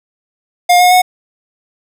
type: tone with pitch steps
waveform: square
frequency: 710 / 720.7 / 731.6 Hz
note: F5 / F#5 / F#5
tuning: +28 / -46 / -20 cents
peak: -6 dBFS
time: 0.69-1.02 s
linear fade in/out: 10 ms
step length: 110 ms
effects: none